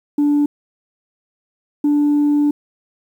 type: tone pair in turn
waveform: sine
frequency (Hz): 291.5 / 292.7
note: D4 / D4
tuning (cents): -13 / -6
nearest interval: unison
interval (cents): 7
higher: second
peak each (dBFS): -10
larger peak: neither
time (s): 0.18-0.46 / 1.84-2.51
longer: second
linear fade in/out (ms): 5
effects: tanh soft clip ceiling -10 dBFS + 8-bit